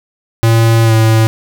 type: tone with pitch glide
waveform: square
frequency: 114 to 111.46 Hz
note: A#2 to A2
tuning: -38 to +23 cents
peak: -7 dBFS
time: 0.43-1.27 s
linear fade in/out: 0 ms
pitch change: -39 cents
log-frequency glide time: 0.84-0.93 s
effects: none